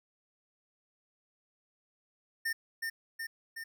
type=tone with echo; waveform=square; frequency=1813 Hz; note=A#6; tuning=49 cents flat; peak=-31 dBFS; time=2.45-2.53 s; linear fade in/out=10 ms; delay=370 ms; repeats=3; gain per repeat=-3 dB; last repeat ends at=3.64 s; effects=none